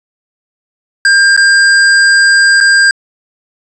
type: tone with dropouts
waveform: square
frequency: 1600 Hz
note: G6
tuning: 35 cents sharp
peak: -5 dBFS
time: 1.05-2.91 s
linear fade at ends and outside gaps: 2 ms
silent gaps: 1.365-1.375 / 2.604-2.609 s
effects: resampled to 22050 Hz + 7-bit